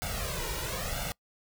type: noise with flanger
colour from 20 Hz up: pink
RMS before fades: -34 dBFS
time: 0.02-1.12 s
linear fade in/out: 0 ms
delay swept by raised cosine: 1.4 to 2.11 ms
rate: 1 Hz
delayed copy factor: +0.95
effects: noise-tail reverb RT60 0.1 s tail -24 dB re dry